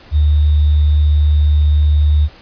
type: tone with sample-and-hold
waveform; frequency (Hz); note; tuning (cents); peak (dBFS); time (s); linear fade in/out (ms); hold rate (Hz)
sine; 74.7; D2; +30; -8; 0.11-2.29; 50; 3675
effects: pink hiss -42 dBFS RMS until 2.41 s + resampled to 11025 Hz